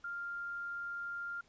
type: tone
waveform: sine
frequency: 1396.9 Hz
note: F6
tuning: in tune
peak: -38 dBFS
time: 0.04-1.41 s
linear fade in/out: 5 ms
effects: pink hiss -68 dBFS RMS until 1.48 s + resampled to 16000 Hz